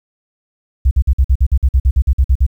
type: tone bursts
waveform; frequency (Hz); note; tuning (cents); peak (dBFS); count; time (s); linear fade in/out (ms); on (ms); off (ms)
sine; 65.41; C2; 0; -7; 15; 0.85-2.466; 10; 62; 49
effects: 8-bit